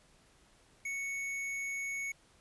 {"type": "tone with tanh clipping", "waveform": "triangle", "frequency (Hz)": 2217, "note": "C#7", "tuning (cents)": 0, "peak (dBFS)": -37, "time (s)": [0.85, 2.12], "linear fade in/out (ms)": 5, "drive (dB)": 17, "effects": ["pink hiss -65 dBFS RMS until 2.4 s", "resampled to 24000 Hz"]}